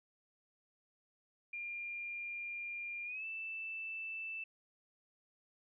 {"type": "tone with pitch glide", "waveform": "sine", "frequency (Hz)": [2400, 2648], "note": ["D7", "E7"], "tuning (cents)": [37, 7], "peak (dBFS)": -40, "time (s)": [1.53, 4.44], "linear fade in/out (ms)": 5, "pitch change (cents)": 170, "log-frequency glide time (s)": [3.05, 3.25], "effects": []}